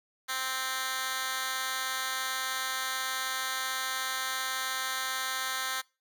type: tone with high-pass filter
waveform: 10% pulse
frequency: 261.4 Hz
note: C4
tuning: 1 cent flat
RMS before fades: -33 dBFS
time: 0.28-5.82 s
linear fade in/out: 20 ms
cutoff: 1700 Hz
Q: 0.87
effects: noise-tail reverb RT60 0.3 s tail -24 dB re dry